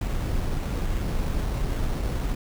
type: noise with sample-and-hold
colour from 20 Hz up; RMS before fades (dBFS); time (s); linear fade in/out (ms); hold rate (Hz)
brown; -26; 0.01-2.35; 5; 4900
effects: none